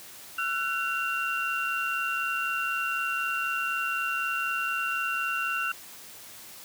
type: tone cluster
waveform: sine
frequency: 1345 / 1489 / 2757 Hz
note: E6 / F#6 / F7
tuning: +34 / +11 / -23 cents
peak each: -31 dBFS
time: 0.38-5.72 s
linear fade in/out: 5 ms
effects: white hiss -46 dBFS RMS until 6.64 s + high-pass 80 Hz 12 dB/octave